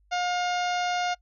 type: harmonic tone with a mistuned harmonic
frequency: 714 Hz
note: F5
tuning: 38 cents sharp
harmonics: 1 / 2 / 3 / 4 / 5 / 6 / 7 / 8 / 9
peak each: -26 / -32 / -36 / -38 / -40 / -42 / -43 / -44 / -45 dBFS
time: 0.11-1.15 s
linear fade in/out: 20 ms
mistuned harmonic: 4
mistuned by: -22 cents
effects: noise-tail reverb RT60 0.1 s tail -25 dB re dry + added 50 Hz sine -60 dBFS peak until 1.21 s